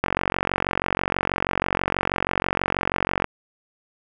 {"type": "click train", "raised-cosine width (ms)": 0.5, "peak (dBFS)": -5, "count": 149, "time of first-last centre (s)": [0.04, 3.243], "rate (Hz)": 46.2, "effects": []}